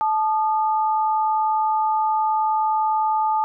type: tone pair together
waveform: sine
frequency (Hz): 870.3 / 1221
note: A5 / D#6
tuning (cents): -19 / -33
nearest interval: tritone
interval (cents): 586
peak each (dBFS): -18 / -26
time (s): 0.01-3.44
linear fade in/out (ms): 0
effects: none